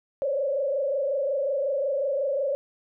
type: tone with frequency modulation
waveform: sine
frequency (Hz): 554.4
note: C#5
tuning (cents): 0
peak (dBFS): -23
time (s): 0.22-2.55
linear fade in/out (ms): 0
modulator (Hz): 25.5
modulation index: 1.4
effects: none